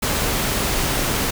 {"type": "noise", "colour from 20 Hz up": "pink", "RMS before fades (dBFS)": -21, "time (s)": [0.02, 1.31], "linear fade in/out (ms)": 10, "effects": []}